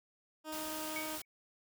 15% pulse tone, 311.1 Hz, D#4, in tune, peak -34 dBFS, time 0.44-1.2 s, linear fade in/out 50 ms
white noise, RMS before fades -44 dBFS, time 0.52-1.22 s, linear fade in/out 5 ms
sine tone with exponential decay, 2245 Hz, C#7, 21 cents sharp, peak -36 dBFS, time 0.96-1.25 s, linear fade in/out 1 ms, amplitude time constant 62 ms
effects none

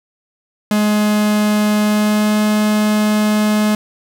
45% pulse tone with pitch glide, 210.4 to 212 Hz, G#3 to G#3, +23 to +36 cents, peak -12 dBFS, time 0.71-3.75 s, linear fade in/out 2 ms, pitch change +13 cents, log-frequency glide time 1.82-2.42 s, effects none

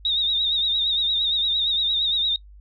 sine tone with vibrato, 3729 Hz, A#7, in tune, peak -19 dBFS, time 0.05-2.36 s, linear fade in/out 2 ms, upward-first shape triangle, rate 8.7 Hz, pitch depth 81 cents each way, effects noise-tail reverb RT60 0.1 s tail -22 dB re dry + added 50 Hz sine -43 dBFS peak until 2.6 s

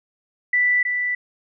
sine tone with echo, 1975.5 Hz, B6, in tune, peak -15 dBFS, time 0.53-0.83 s, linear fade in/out 5 ms, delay 320 ms, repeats 1, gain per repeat -5 dB, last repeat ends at 1.15 s, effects none

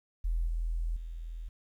sine tone with level steps, 41.4 Hz, E1, 8 cents sharp, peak -27 / -29 / -37 dBFS, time 0.24-1.49 s, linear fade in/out 10 ms, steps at 0.47 / 0.96 s, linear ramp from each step 5 ms, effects 11-bit

